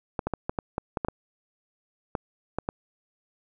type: clicks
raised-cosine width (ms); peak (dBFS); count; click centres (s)
1; -13; 12; 0.192 / 0.27 / 0.337 / 0.495 / 0.588 / 0.781 / 0.972 / 1.048 / 1.085 / 2.152 / 2.586 / 2.689
effects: none